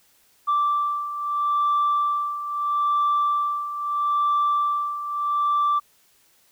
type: beating tone pair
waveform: sine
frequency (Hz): 1170 / 1170.77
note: D6 / D6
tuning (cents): -7 / -6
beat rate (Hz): 0.77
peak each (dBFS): -25 / -20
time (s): 0.47-5.8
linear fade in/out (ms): 20
effects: tanh soft clip ceiling -15 dBFS + white hiss -60 dBFS RMS until 6.51 s